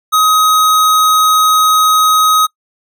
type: tone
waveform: square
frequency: 1262 Hz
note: D#6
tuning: 24 cents sharp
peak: -8 dBFS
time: 0.12-2.47 s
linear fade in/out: 20 ms
effects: noise-tail reverb RT60 0.1 s tail -24 dB re dry